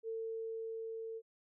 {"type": "tone with level ramp", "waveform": "sine", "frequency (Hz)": 450, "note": "A4", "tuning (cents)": 39, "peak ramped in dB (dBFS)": [-37, -41], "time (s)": [0.03, 1.22], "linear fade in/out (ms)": 50, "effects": []}